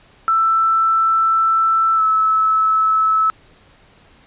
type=tone with pitch glide; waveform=sine; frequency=1328 to 1302.2 Hz; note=E6 to E6; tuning=+12 to -22 cents; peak=-12 dBFS; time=0.28-3.3 s; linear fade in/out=0 ms; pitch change=-34 cents; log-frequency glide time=1.95-2.02 s; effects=pink hiss -50 dBFS RMS until 4.26 s + resampled to 8000 Hz